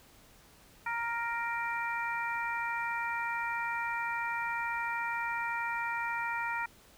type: harmonic tone with a mistuned harmonic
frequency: 466.2 Hz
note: A#4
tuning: in tune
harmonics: 2 / 3 / 4 / 5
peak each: -35 / -37 / -38 / -39 dBFS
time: 0.86-6.66 s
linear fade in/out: 5 ms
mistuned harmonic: 5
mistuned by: +21 cents
effects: pink hiss -59 dBFS RMS until 6.97 s